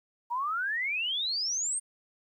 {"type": "exponential sweep", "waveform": "sine", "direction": "up", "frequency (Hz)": [926, 8870], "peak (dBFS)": -28, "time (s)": [0.3, 1.8], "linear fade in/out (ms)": 20, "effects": ["11-bit"]}